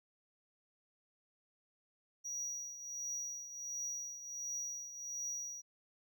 triangle tone with tremolo, 5780 Hz, F#8, 41 cents flat, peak -36 dBFS, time 2.24-5.62 s, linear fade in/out 20 ms, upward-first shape triangle, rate 1.4 Hz, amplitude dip 70%, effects none

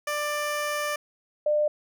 15% pulse / sine tone pair in turn, 592 / 598.9 Hz, D5 / D5, +14 / +34 cents, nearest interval unison, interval 20 cents, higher second, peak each -20 dBFS, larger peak neither, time 0.07-0.96 / 1.46-1.68 s, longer first, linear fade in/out 5 ms, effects none

